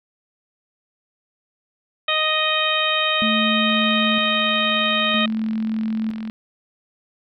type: harmonic tone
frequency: 622.3 Hz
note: D#5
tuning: in tune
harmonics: 1 / 2 / 3 / 4 / 5 / 6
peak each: -26 / -24 / -26 / -24 / -24 / -24 dBFS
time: 2.08-5.26 s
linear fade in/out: 5 ms
type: tone with tremolo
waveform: sine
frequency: 220 Hz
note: A3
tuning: in tune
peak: -20 dBFS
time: 3.22-6.3 s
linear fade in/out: 0 ms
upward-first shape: square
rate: 0.52 Hz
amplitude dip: 50%
type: click train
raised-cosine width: 0.3 ms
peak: -23 dBFS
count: 113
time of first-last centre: 3.7-6.299 s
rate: 43.1 Hz
effects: none